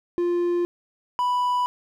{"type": "tone pair in turn", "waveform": "triangle", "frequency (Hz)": [349.2, 987.7], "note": ["F4", "B5"], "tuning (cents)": [0, 0], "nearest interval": "octave + tritone", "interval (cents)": 1800, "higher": "second", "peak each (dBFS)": -18, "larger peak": "neither", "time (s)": [[0.18, 0.65], [1.19, 1.66]], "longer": "neither", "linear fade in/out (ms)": 0, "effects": []}